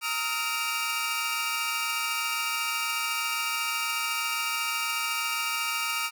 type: tone cluster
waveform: sawtooth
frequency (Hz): 922 / 1265 / 1390 / 2323 / 2794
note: A#5 / D#6 / F6 / D7 / F7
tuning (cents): -19 / +28 / -9 / -20 / 0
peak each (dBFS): -34 / -29 / -33 / -29 / -30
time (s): 0.01-6.11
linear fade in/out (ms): 50
effects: none